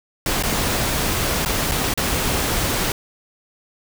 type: noise with dropouts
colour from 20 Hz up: pink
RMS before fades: -21 dBFS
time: 0.26-2.92 s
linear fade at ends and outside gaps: 2 ms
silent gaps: 0.426-0.435 / 1.45-1.459 / 1.714-1.718 / 1.939-1.975 s
effects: none